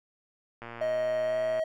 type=click train; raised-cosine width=0.5 ms; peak=-26 dBFS; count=115; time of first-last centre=0.62-1.594 s; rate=117 Hz
type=tone with pitch glide; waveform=triangle; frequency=628 to 636.8 Hz; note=D#5 to D#5; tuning=+16 to +40 cents; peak=-24 dBFS; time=0.81-1.64 s; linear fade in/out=5 ms; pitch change=+24 cents; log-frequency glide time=1.22-1.38 s
effects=none